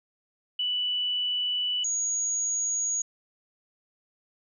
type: tone pair in turn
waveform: sine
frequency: 2967 / 6695 Hz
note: F#7 / G#8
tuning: +4 / +13 cents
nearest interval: octave + major second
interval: 1409 cents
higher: second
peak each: -25 dBFS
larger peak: neither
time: 0.59-1.84 / 1.84-3.02 s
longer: first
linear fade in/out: 5 ms
effects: none